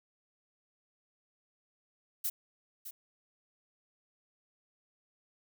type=noise with echo; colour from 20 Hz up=violet; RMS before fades=-33 dBFS; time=2.24-2.3 s; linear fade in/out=10 ms; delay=610 ms; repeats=1; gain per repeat=-11 dB; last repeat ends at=2.91 s; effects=none